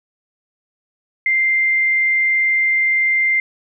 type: tone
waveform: sine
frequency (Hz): 2093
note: C7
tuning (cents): 0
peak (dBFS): -13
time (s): 1.26-3.4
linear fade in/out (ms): 2
effects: none